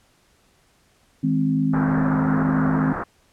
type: chord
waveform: sine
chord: Ab major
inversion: second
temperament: equal with one note detuned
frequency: 158.47 / 207.7 / 261.6 Hz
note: Eb3 / Ab3 / C4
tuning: +32 / 0 / 0 cents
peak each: -22 / -26 / -20 dBFS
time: 1.23-2.93 s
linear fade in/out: 10 ms
type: low-pass noise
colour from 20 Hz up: white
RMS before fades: -28 dBFS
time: 1.73-3.04 s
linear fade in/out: 10 ms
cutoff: 1600 Hz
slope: 48 dB/octave
effects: pink hiss -60 dBFS RMS until 3.32 s + low-pass 11000 Hz 12 dB/octave